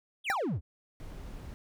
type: exponential sweep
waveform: triangle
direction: down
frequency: 3584 to 65.41 Hz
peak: -27 dBFS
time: 0.24-0.61 s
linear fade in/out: 50 ms
type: tone with exponential decay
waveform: square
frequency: 790 Hz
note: G5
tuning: 13 cents sharp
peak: -25 dBFS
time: 0.3-0.38 s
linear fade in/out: 0 ms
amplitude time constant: 16 ms
type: noise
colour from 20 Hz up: brown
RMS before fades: -43 dBFS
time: 1-1.54 s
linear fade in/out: 0 ms
effects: none